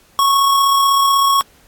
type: tone with amplitude modulation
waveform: square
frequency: 1104 Hz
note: C#6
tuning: 7 cents flat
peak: -10 dBFS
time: 0.19-1.41 s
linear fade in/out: 0 ms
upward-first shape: sine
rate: 36.1 Hz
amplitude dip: 30%
effects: pink hiss -51 dBFS RMS until 1.67 s + AAC 64 kbps